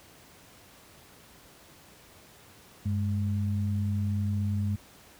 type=tone pair together; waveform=sine; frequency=98.02 / 207.7 Hz; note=G2 / G#3; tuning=0 / 0 cents; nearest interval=octave + minor second; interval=1300 cents; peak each=-26 / -32 dBFS; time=2.85-4.76 s; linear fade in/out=10 ms; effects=pink hiss -54 dBFS RMS until 5.19 s + high-pass 60 Hz 12 dB/octave